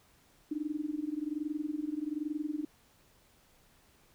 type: tone with amplitude modulation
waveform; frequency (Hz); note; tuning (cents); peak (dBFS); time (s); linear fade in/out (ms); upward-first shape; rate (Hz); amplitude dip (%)
sine; 301.7; D4; +47; -29; 0.51-2.65; 5; sine; 21.2; 90
effects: pink hiss -65 dBFS RMS until 4.14 s